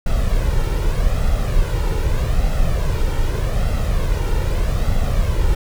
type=noise with flanger; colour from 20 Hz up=brown; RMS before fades=-17 dBFS; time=0.06-5.55 s; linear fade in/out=5 ms; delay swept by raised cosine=1.5 to 2.19 ms; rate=0.82 Hz; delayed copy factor=+0.6; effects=none